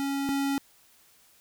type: tone pair in turn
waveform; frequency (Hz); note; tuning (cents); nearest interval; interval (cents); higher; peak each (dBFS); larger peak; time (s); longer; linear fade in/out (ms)
square; 277.2 / 277.2; C#4 / C#4; 0 / 0; unison; 0; neither; -28 / -26; second; 0-0.29 / 0.29-0.58; neither; 0
effects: white hiss -60 dBFS RMS until 1.4 s